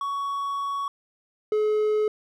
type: tone pair in turn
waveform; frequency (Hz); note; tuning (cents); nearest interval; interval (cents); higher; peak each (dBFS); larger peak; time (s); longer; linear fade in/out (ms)
triangle; 1119 / 426.5; C#6 / G#4; +16 / +46; octave + perfect fourth; 1670; first; -24 / -18; second; 0.01-0.88 / 1.52-2.08; first; 2
effects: none